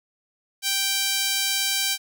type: tone with high-pass filter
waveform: sawtooth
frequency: 783 Hz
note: G5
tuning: 2 cents flat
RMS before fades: -24 dBFS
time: 0.62-1.98 s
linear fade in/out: 50 ms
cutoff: 3300 Hz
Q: 0.95
effects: none